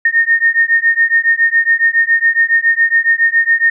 sine beating tone pair, 1833 / 1840.2 Hz, A#6 / A#6, -30 / -23 cents, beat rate 7.2 Hz, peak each -12 dBFS, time 0.05-3.7 s, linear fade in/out 5 ms, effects none

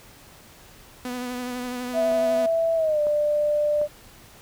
sawtooth tone with vibrato, 248.1 Hz, B3, 8 cents sharp, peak -25 dBFS, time 1.05-2.46 s, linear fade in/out 2 ms, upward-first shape triangle, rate 12 Hz, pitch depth 30 cents each way
sine tone with pitch glide, 659.3 to 594.2 Hz, E5 to D5, 0 to +20 cents, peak -19 dBFS, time 1.93-3.88 s, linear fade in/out 50 ms, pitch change -180 cents, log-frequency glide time 2.75-3 s
clicks, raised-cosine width 1 ms, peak -24 dBFS, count 3, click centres 2.118 / 3.069 / 3.815 s
effects pink hiss -49 dBFS RMS until 4.41 s

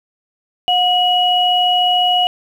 sine tone pair together, 723 / 2911 Hz, F#5 / F#7, -40 / -29 cents, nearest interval 2 octaves, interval 2411 cents, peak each -14 dBFS, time 0.68-2.27 s, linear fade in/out 0 ms, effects 7-bit

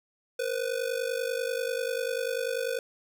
square ring-modulated tone, 496.6 Hz, B4, 9 cents sharp, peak -26 dBFS, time 0.39-2.79 s, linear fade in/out 2 ms, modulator 25.1 Hz, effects none

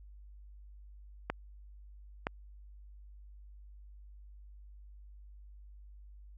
clicks, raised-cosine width 0.5 ms, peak -17 dBFS, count 2, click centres 1.3 / 2.269 s, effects added 50 Hz sine -50 dBFS peak until 6.37 s

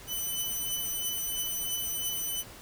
5% pulse beating tone pair, 2999 / 3002 Hz, F#7 / F#7, +23 / +24 cents, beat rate 3 Hz, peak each -29 / -23 dBFS, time 0.07-2.44 s, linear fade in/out 50 ms, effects pink hiss -48 dBFS RMS until 2.61 s

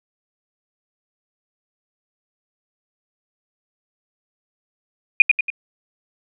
sine tone with echo, 2449 Hz, D#7, 28 cents flat, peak -3 dBFS, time 5.2-5.22 s, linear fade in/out 2 ms, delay 94 ms, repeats 3, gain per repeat -6 dB, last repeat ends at 5.502 s, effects none

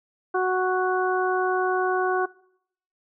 harmonic tone, 370 Hz, F#4, in tune, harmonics 1 / 2 / 3 / 4, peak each -23 / -26 / -28 / -29 dBFS, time 0.34-2.26 s, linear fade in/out 10 ms, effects noise-tail reverb RT60 0.7 s tail -22 dB re dry

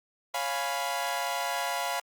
sawtooth chord, C# dominant seventh, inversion none, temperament equal, 554.4 / 698.5 / 830.6 / 987.8 Hz, C#5 / E#5 / G#5 / B5, 0 / 0 / 0 / 0 cents, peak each -34 / -29 / -32 / -30 dBFS, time 0.34-2 s, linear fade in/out 5 ms, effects Opus 48 kbps

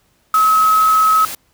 sine tone in noise, 1284 Hz, E6, 46 cents flat, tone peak -9 dBFS, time 0.34-1.25 s, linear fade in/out 2 ms, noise white, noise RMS -27 dBFS, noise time 0.34-1.35 s, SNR +15 dB, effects pink hiss -59 dBFS RMS until 1.53 s

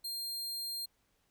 sawtooth tone, 4200 Hz, C8, 6 cents sharp, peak -34 dBFS, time 0.04-0.86 s, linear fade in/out 10 ms, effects pink hiss -75 dBFS RMS until 1.3 s

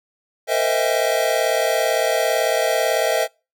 square tone cluster, 457.6 / 516 / 632 / 670 / 804 Hz, A#4 / C5 / D#5 / E5 / G5, -32 / -24 / +27 / +28 / +44 cents, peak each -26 / -25 / -22 / -24 / -28 dBFS, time 0.47-3.28 s, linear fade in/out 50 ms, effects noise-tail reverb RT60 0.3 s tail -26 dB re dry

